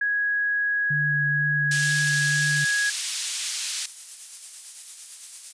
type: tone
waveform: sine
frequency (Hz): 1661.2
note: G#6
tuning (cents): 0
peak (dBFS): -21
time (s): 0.01-2.9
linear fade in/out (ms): 5
type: tone with vibrato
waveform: sine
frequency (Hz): 146.83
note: D3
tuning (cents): 0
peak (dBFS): -26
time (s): 0.9-2.65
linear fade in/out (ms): 10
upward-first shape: sine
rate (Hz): 2.1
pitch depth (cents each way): 17
type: band-pass noise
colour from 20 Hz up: white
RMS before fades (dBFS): -29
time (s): 1.71-3.86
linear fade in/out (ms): 5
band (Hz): 2800 to 8500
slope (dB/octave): 12
type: noise with tremolo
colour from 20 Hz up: violet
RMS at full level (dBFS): -32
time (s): 2.63-5.53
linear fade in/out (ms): 20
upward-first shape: sine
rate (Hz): 8.9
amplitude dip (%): 35
effects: resampled to 22050 Hz